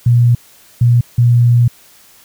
sine tone bursts at uneven times, 120 Hz, B2, 49 cents flat, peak -6 dBFS, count 3, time 0.06-0.35 / 0.81-1.01 / 1.18-1.68 s, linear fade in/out 5 ms, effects white hiss -45 dBFS RMS until 2.24 s

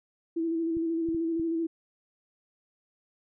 sine tone with vibrato, 329.6 Hz, E4, in tune, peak -26 dBFS, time 0.36-1.67 s, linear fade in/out 10 ms, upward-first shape square, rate 13 Hz, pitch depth 24 cents each way
clicks, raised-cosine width 5 ms, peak -31 dBFS, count 4, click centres 0.769 / 1.088 / 1.147 / 1.397 s
effects none

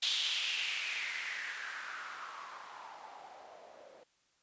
violet noise with low-pass filter sweep, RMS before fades -40 dBFS, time 0.02-4.04 s, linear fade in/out 10 ms, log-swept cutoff 3600 to 530 Hz, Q 4.2, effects white hiss -73 dBFS RMS until 4.42 s + resampled to 16000 Hz

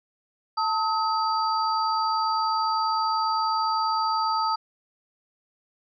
sine tone cluster, 888 / 1275 / 4680 Hz, A5 / D#6 / D8, +16 / +42 / -7 cents, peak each -25 / -25 / -32 dBFS, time 0.57-4.56 s, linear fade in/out 10 ms, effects none

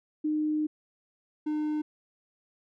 sine / triangle tone pair in turn, 305.4 / 303.6 Hz, D#4 / D#4, -32 / -42 cents, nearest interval unison, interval 10 cents, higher first, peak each -25 dBFS, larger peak neither, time 0.24-0.67 / 1.46-1.82 s, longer first, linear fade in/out 10 ms, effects none

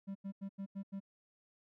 triangle tone bursts, 196 Hz, G3, in tune, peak -37 dBFS, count 6, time 0.07-1.003 s, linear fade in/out 20 ms, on 83 ms, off 87 ms, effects none

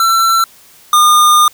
square tone pair in turn, 1345 / 1213.4 Hz, E6 / D#6, +34 / -44 cents, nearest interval major second, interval 178 cents, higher first, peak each -9 / -6 dBFS, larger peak second, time 0-0.44 / 0.93-1.48 s, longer second, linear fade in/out 2 ms, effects white hiss -43 dBFS RMS until 1.53 s

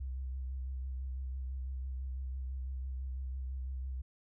sine tone with vibrato, 65 Hz, C2, 11 cents flat, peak -36 dBFS, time 0-4.02 s, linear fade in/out 10 ms, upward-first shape sine, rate 6 Hz, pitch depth 35 cents each way, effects none

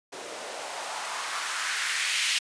blue noise with band-pass filter sweep, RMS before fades -31 dBFS, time 0.12-2.39 s, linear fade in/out 10 ms, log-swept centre 410 to 2700 Hz, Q 1.9, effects resampled to 22050 Hz

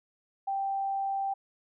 sine tone, 784 Hz, G5, in tune, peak -28 dBFS, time 0.47-1.34 s, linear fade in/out 10 ms, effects none

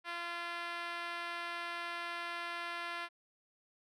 5% pulse tone with band-pass filter, 343.9 Hz, F4, 27 cents flat, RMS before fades -41 dBFS, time 0.04-3.09 s, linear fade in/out 50 ms, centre 1300 Hz, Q 0.84, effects none

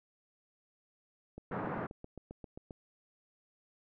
click train, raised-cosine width 2 ms, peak -32 dBFS, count 11, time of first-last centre 1.38-2.708 s, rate 7.53 Hz
pink band-pass noise, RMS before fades -38 dBFS, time 1.51-1.87 s, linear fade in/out 10 ms, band 130 to 1500 Hz, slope 24 dB/octave
effects none

